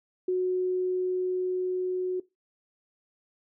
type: tone with level ramp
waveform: sine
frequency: 367.1 Hz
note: F#4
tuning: 14 cents flat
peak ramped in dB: -23 to -26 dBFS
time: 0.28-2.2 s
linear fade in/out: 5 ms
effects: noise-tail reverb RT60 0.2 s tail -19 dB re dry